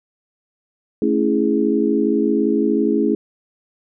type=chord; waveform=sine; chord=A major seventh; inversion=none; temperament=equal; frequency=220 / 277.2 / 329.6 / 415.3 Hz; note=A3 / C#4 / E4 / G#4; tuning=0 / 0 / 0 / 0 cents; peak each=-20 dBFS; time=1.02-3.15 s; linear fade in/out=2 ms; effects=none